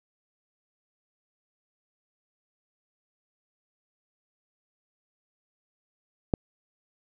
click, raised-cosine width 2 ms, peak -9 dBFS, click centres 6.338 s, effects none

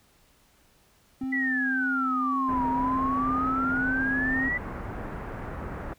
triangle tone with vibrato, 261.6 Hz, C4, in tune, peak -26 dBFS, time 1.21-4.49 s, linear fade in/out 5 ms, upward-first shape sine, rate 1.9 Hz, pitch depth 16 cents each way
click, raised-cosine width 5 ms, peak -31 dBFS, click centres 1.236 s
sine exponential two-way sweep, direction down then up, 1991 to 932.3 to 1991 Hz, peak -25 dBFS, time 1.32-4.58 s, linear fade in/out 10 ms, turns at 2.69 s
pink low-pass noise, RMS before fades -36 dBFS, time 2.48-5.94 s, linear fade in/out 10 ms, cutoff 1700 Hz, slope 24 dB/octave
effects pink hiss -62 dBFS RMS until 5.98 s

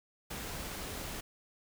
pink noise, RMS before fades -41 dBFS, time 0.3-1.21 s, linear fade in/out 10 ms, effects none

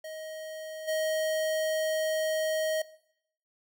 square tone with level steps, 629 Hz, D#5, 19 cents sharp, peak -39 / -28 dBFS, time 0.04-2.82 s, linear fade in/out 5 ms, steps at 0.87 s, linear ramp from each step 20 ms, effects noise-tail reverb RT60 0.7 s tail -19 dB re dry

